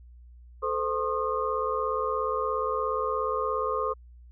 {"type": "tone cluster", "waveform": "sine", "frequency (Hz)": [438, 515, 1069, 1227], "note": ["A4", "C5", "C6", "D#6"], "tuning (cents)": [-8, -28, 37, -25], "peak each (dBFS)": -31, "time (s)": [0.62, 3.94], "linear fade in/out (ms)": 20, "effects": ["added 60 Hz sine -47 dBFS peak until 4.31 s"]}